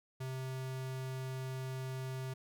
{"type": "tone", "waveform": "square", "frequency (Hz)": 130.81, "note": "C3", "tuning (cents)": 0, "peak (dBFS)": -39, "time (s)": [0.2, 2.34], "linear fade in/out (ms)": 10, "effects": []}